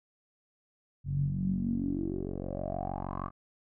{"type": "tone with low-pass filter sweep", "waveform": "10% pulse", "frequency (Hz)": 46.4, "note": "F#1", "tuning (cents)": 6, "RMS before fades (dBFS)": -33, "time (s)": [1.04, 3.31], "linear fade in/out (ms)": 50, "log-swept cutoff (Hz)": [120, 1200], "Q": 8, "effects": []}